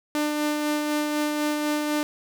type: tone with tremolo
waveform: sawtooth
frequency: 298.9 Hz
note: D4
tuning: 31 cents sharp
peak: -18 dBFS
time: 0.15-2.03 s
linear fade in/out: 0 ms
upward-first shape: sine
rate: 4 Hz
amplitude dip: 30%
effects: none